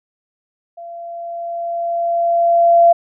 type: tone with level ramp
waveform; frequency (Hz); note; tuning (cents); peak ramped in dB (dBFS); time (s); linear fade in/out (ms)
sine; 683; F5; -39; -30 to -5; 0.77-2.93; 10
effects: none